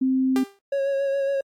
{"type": "tone", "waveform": "sine", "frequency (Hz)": 261.6, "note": "C4", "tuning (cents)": 0, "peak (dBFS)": -18, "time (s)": [0.01, 0.44], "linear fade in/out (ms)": 10}
{"type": "tone with exponential decay", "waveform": "sawtooth", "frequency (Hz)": 397.1, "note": "G4", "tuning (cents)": 22, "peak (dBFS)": -20, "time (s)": [0.36, 0.59], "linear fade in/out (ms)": 1, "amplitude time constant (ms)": 50}
{"type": "tone with vibrato", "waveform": "triangle", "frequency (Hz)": 551, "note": "C#5", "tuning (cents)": -11, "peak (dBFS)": -19, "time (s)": [0.72, 1.41], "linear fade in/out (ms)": 5, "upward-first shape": "sine", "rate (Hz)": 7.2, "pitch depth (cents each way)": 21}
{"effects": ["AAC 64 kbps"]}